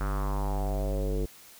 square tone with low-pass filter sweep, 49.48 Hz, G1, 17 cents sharp, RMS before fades -29 dBFS, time 0-1.26 s, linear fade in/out 10 ms, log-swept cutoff 1400 to 410 Hz, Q 4, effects white hiss -52 dBFS RMS until 1.59 s

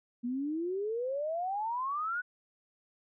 sine exponential sweep, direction up, 235 to 1500 Hz, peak -31 dBFS, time 0.23-2.22 s, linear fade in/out 20 ms, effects none

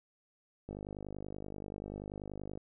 click train, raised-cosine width 2 ms, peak -29 dBFS, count 96, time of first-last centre 0.69-2.575 s, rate 50.4 Hz, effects none

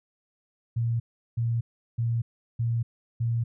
sine tone bursts, 116.54 Hz, A#2, in tune, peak -23 dBFS, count 5, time 0.76-3.44 s, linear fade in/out 10 ms, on 240 ms, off 370 ms, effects none

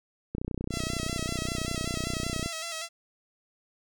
click train, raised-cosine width 3 ms, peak -19 dBFS, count 66, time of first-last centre 0.35-2.46 s, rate 30.8 Hz
5% pulse tone with vibrato, 659.3 Hz, E5, in tune, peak -22 dBFS, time 0.7-2.89 s, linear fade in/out 50 ms, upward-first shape square, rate 5.2 Hz, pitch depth 44 cents each way
effects none

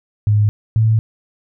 sine tone pair in turn, 104.9 / 110.83 Hz, G#2 / A2, +18 / +13 cents, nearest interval minor second, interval 95 cents, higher second, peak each -10 dBFS, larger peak neither, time 0.27-0.49 / 0.76-0.99 s, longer second, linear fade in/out 0 ms, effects none

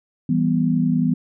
sine chord, E minor, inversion none, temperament equal, 164.81 / 196 / 246.9 Hz, E3 / G3 / B3, 0 / 0 / 0 cents, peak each -20 / -23 / -19 dBFS, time 0.29-1.14 s, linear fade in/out 5 ms, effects none

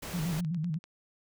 pink noise, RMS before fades -40 dBFS, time 0.02-0.41 s, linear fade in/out 10 ms
sine tone with vibrato, 164.81 Hz, E3, in tune, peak -29 dBFS, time 0.13-0.79 s, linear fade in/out 20 ms, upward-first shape square, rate 7.9 Hz, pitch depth 110 cents each way
click train, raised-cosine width 0.2 ms, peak -34 dBFS, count 6, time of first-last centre 0.35-0.84 s, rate 10.2 Hz
effects none

